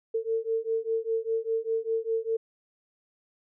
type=beating tone pair; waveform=sine; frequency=448 / 453 Hz; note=A4 / A#4; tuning=+31 / -50 cents; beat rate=5 Hz; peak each=-29 dBFS; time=0.14-2.37 s; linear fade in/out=10 ms; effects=none